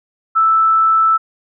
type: tone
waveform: sine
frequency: 1318.5 Hz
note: E6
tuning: in tune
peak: -9 dBFS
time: 0.35-1.18 s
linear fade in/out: 20 ms
effects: none